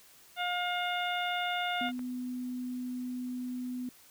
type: harmonic tone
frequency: 712 Hz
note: F5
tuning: 33 cents sharp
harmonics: 1 / 2 / 3 / 4 / 5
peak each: -33 / -36 / -38 / -39 / -40 dBFS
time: 0.36-1.92 s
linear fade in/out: 50 ms
type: tone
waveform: sine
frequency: 250 Hz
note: B3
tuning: 21 cents sharp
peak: -34 dBFS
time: 1.81-3.89 s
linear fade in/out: 2 ms
type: clicks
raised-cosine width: 0.5 ms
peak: -33 dBFS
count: 2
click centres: 1.889 / 1.993 s
effects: white hiss -58 dBFS RMS until 4.1 s